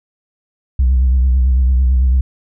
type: tone with vibrato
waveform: sine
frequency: 64 Hz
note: C2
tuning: 38 cents flat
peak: -7 dBFS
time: 0.79-2.21 s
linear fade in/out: 5 ms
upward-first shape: triangle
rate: 9 Hz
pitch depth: 88 cents each way
effects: tanh soft clip ceiling -7 dBFS